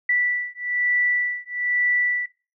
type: beating tone pair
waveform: sine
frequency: 1965 / 1966.1 Hz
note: B6 / B6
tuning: -9 / -8 cents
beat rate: 1.1 Hz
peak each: -23 dBFS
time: 0.09-2.26 s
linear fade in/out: 5 ms
effects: noise-tail reverb RT60 0.3 s tail -17 dB re dry